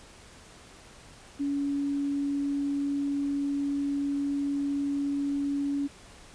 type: tone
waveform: sine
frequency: 282.6 Hz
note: C#4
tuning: 34 cents sharp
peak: -26 dBFS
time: 1.39-5.88 s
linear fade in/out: 20 ms
effects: pink hiss -51 dBFS RMS until 6.34 s + resampled to 22050 Hz